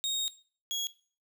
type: tone pair in turn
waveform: 30% pulse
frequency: 3729 / 3322 Hz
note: A#7 / G#7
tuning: 0 / 0 cents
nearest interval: major second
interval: 200 cents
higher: first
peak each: -26 / -28 dBFS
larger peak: first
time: 0.04-0.28 / 0.71-0.87 s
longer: first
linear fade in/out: 0 ms
effects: noise-tail reverb RT60 0.4 s tail -17 dB re dry